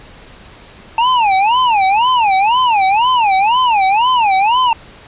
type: tone with vibrato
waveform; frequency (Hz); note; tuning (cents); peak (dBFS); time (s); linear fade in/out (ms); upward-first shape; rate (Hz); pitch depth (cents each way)
square; 882; A5; +4; -10; 0.98-4.73; 2; sine; 2; 260
effects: pink hiss -39 dBFS RMS until 5.07 s + resampled to 8000 Hz